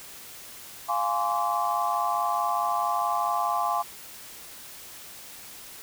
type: chord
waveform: sine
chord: D half-diminished seventh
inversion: first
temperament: equal with one note detuned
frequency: 698.5 / 830.6 / 1046.5 / 1151.1 Hz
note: F5 / Ab5 / C6 / D6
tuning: 0 / 0 / 0 / -35 cents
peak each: -29 dBFS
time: 0.88-3.83 s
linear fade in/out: 20 ms
effects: white hiss -44 dBFS RMS until 5.82 s